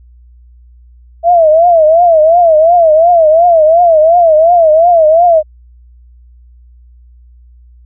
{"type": "tone with vibrato", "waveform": "sine", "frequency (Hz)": 659, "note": "E5", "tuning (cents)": -1, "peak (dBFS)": -3, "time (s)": [1.23, 5.43], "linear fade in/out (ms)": 50, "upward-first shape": "triangle", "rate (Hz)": 2.8, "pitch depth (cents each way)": 150, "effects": ["added 60 Hz sine -37 dBFS peak until 7.85 s"]}